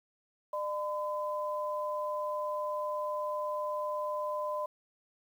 sine tone pair together, 602 / 1014 Hz, D5 / B5, +43 / +45 cents, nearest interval major sixth, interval 902 cents, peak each -34 / -35 dBFS, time 0.53-4.66 s, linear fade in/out 5 ms, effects 10-bit

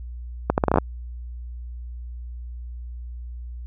accelerating click train, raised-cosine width 1 ms, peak -3 dBFS, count 9, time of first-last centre 0.5-0.784 s, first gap 79 ms, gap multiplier 0.75, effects added 60 Hz sine -32 dBFS peak until 3.66 s

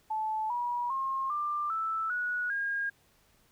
sine tone with pitch steps, 870 / 965.3 / 1071.1 / 1188.5 / 1318.7 / 1463.2 / 1623.5 Hz, A5 / B5 / C6 / D6 / E6 / F#6 / G#6, -20 / -40 / +40 / +20 / 0 / -20 / -40 cents, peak -29 dBFS, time 0.1-2.9 s, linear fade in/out 10 ms, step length 400 ms, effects pink hiss -66 dBFS RMS until 3.51 s

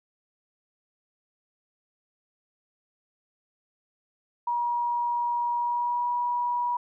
sine tone with pitch glide, 956 to 967.7 Hz, A#5 to B5, +43 to -36 cents, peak -24 dBFS, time 4.47-6.77 s, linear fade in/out 5 ms, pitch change +21 cents, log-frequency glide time 5.57-6.09 s, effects none

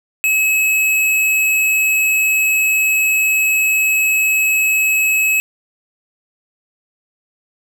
square tone, 2574 Hz, E7, 42 cents flat, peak -13 dBFS, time 0.24-5.4 s, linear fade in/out 0 ms, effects none

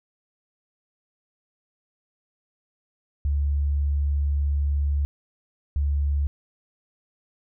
sine tone pair in turn, 71.6 / 71.6 Hz, D2 / D2, -43 / -43 cents, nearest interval unison, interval 0 cents, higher neither, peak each -20 dBFS, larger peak neither, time 3.25-5.05 / 5.76-6.27 s, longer first, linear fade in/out 0 ms, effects none

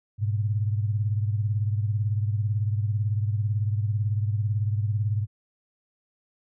sine beating tone pair, 103.3 / 121.3 Hz, G#2 / B2, -9 / -31 cents, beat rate 18 Hz, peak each -23 / -30 dBFS, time 0.18-5.27 s, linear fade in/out 50 ms, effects none

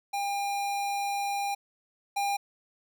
square tone pair in turn, 803 / 803 Hz, G5 / G5, +41 / +41 cents, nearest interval unison, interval 0 cents, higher neither, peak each -29 / -27 dBFS, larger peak second, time 0.13-1.55 / 2.16-2.37 s, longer first, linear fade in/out 10 ms, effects none

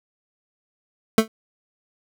25% pulse tone with exponential decay, 221.2 Hz, A3, 9 cents sharp, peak -5 dBFS, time 1.18-1.28 s, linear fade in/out 2 ms, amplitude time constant 20 ms, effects none

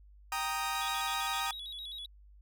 sawtooth chord, Eb major, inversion first, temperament equal, 784 / 932.3 / 1244.5 Hz, G5 / Bb5 / Eb6, 0 / 0 / 0 cents, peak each -34 / -33 / -32 dBFS, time 0.32-1.51 s, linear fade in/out 2 ms
triangle tone with vibrato, 3598 Hz, A7, 38 cents sharp, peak -39 dBFS, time 0.75-2.06 s, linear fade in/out 2 ms, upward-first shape square, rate 7.7 Hz, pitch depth 100 cents each way
effects added 50 Hz sine -54 dBFS peak until 2.41 s

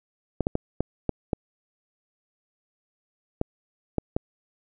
clicks, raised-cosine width 2 ms, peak -10 dBFS, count 9, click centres 0.407 / 0.469 / 0.554 / 0.806 / 1.093 / 1.332 / 3.414 / 3.983 / 4.165 s, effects none

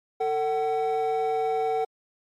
triangle tone pair together, 448.5 / 754 Hz, A4 / F#5, +33 / +32 cents, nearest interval major sixth, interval 899 cents, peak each -23 dBFS, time 0.2-1.85 s, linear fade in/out 10 ms, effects tanh soft clip ceiling -15 dBFS + MP3 64 kbps

